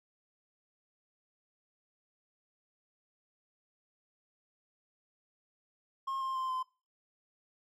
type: tone with pitch steps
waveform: triangle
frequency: 1073 / 1058.8 / 1044.9 / 1031.1 Hz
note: C6 / C6 / C6 / C6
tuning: +43 / +20 / -3 / -26 cents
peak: -31 dBFS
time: 6.07-6.63 s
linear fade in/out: 10 ms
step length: 140 ms
effects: noise-tail reverb RT60 0.3 s tail -20 dB re dry

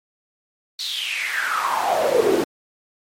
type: noise with high-pass filter sweep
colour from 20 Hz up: brown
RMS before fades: -21 dBFS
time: 0.79-2.44 s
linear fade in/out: 2 ms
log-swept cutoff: 4300 to 310 Hz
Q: 7
effects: MP3 64 kbps

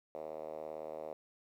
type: tone with band-pass filter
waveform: 5% pulse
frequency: 77.9 Hz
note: D#2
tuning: 3 cents sharp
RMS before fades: -44 dBFS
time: 0.15-1.13 s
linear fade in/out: 0 ms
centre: 560 Hz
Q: 3.8
effects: 12-bit

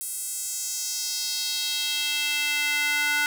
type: tone with high-pass filter sweep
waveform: square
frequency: 294.1 Hz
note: D4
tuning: 3 cents sharp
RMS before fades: -27 dBFS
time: 0.01-3.26 s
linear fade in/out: 0 ms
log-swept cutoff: 9600 to 1600 Hz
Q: 2.3
effects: none

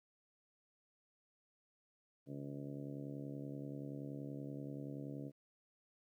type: harmonic tone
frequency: 70.5 Hz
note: C#2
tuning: 30 cents sharp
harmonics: 2 / 3 / 4 / 5 / 6 / 7 / 8 / 9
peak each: -47 / -54 / -47 / -55 / -59 / -55 / -60 / -59 dBFS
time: 2.26-5.32 s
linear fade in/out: 50 ms
effects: 13-bit

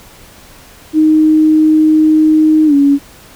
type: tone with pitch glide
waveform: sine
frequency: 311.1 to 282 Hz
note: D#4 to C#4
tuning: 0 to +30 cents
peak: -5 dBFS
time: 0.93-2.99 s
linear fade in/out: 50 ms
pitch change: -170 cents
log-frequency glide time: 2.66-2.74 s
effects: pink hiss -39 dBFS RMS until 3.35 s

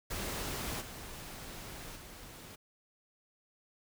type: noise with level steps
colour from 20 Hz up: pink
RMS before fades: -38 / -46 / -50 dBFS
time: 0.1-2.56 s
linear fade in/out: 10 ms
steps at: 0.8 / 1.95 s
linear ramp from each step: 20 ms
effects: none

